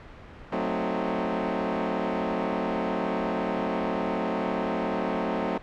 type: chord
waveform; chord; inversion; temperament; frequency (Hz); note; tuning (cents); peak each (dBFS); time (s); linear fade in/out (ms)
15% pulse; F# diminished seventh; none; equal with one note detuned; 185 / 222.3 / 261.6 / 311.1; F#3 / A3 / C4 / Eb4; 0 / +18 / 0 / 0; -25 / -24 / -25 / -27; 0.52-5.58; 5
effects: pink hiss -45 dBFS RMS until 5.62 s + low-pass 2000 Hz 12 dB/octave